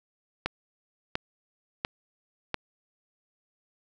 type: click train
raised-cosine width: 0.3 ms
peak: -11 dBFS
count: 4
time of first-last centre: 0.46-2.543 s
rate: 1.44 Hz
effects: none